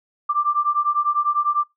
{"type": "beating tone pair", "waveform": "sine", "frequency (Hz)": [1174.7, 1184.7], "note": ["D6", "D6"], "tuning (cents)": [0, 15], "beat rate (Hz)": 10, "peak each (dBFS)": [-21, -20], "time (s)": [0.29, 1.64], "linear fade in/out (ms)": 10, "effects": ["noise-tail reverb RT60 0.2 s tail -25 dB re dry"]}